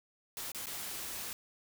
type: noise with dropouts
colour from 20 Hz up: white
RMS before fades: -41 dBFS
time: 0.37-1.33 s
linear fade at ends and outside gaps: 1 ms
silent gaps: 0.518-0.547 / 0.659-0.668 s
effects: none